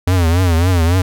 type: tone with vibrato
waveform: square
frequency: 87 Hz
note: F2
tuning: 6 cents flat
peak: -11 dBFS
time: 0.07-1.02 s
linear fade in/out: 5 ms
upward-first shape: triangle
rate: 3.6 Hz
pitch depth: 150 cents each way
effects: none